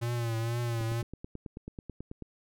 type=tone with vibrato; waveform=square; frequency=116.6 Hz; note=A#2; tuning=1 cent sharp; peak=-30 dBFS; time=0.01-1.03 s; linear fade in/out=20 ms; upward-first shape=triangle; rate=2.1 Hz; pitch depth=64 cents each way
type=click train; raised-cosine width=3 ms; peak=-27 dBFS; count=14; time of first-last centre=0.81-2.223 s; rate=9.2 Hz
effects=none